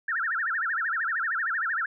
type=tone with vibrato; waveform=sine; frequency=1568 Hz; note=G6; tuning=in tune; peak=-25 dBFS; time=0.08-1.86 s; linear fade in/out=5 ms; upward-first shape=sine; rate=13 Hz; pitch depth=300 cents each way; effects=none